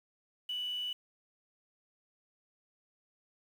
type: tone with quantisation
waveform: sine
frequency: 2961 Hz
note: F#7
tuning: 1 cent sharp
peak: -34 dBFS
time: 0.49-0.93 s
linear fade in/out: 5 ms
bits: 9
effects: none